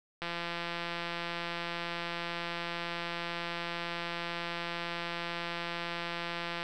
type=click train; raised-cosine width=0.3 ms; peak=-20 dBFS; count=1097; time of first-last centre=0.22-6.629 s; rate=171 Hz; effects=none